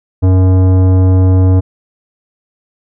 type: tone with tanh clipping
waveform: sine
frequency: 93.1 Hz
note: F#2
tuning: 11 cents sharp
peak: -7 dBFS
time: 0.22-1.61 s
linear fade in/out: 20 ms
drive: 15 dB
effects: none